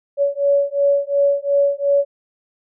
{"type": "beating tone pair", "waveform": "sine", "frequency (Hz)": [563, 565.8], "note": ["C#5", "C#5"], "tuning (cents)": [27, 35], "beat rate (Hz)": 2.8, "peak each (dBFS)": -17, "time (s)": [0.17, 2.05], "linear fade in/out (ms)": 50, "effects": []}